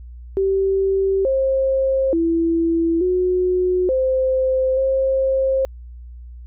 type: tone with pitch steps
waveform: sine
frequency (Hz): 387.6 / 533 / 332.2 / 364.9 / 521 / 532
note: G4 / C5 / E4 / F#4 / C5 / C5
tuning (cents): -20 / +32 / +13 / -24 / -7 / +29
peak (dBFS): -15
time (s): 0.37-5.65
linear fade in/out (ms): 0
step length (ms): 880
effects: added 60 Hz sine -34 dBFS peak until 6.46 s